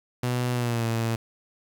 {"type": "tone with pitch glide", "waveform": "sawtooth", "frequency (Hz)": [123.47, 114.54], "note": ["B2", "A#2"], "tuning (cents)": [0, -30], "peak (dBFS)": -20, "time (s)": [0.23, 1.16], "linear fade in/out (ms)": 5, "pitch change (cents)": -130, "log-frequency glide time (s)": [0.53, 0.86], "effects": ["8-bit"]}